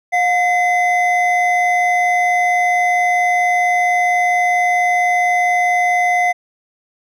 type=tone pair together; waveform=triangle; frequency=714.8 / 2040 Hz; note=F5 / C7; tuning=+40 / -44 cents; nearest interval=octave + tritone; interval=1816 cents; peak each=-12 / -15 dBFS; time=0.12-6.33 s; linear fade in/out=20 ms; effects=none